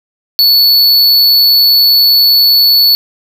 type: tone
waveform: square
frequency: 4435 Hz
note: C#8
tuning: in tune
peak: -5 dBFS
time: 0.39-2.95 s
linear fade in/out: 0 ms
effects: none